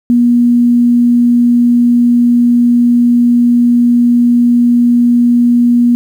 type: tone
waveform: sine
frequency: 240.4 Hz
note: B3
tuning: 46 cents flat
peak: -5 dBFS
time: 0.1-5.95 s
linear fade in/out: 0 ms
effects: 7-bit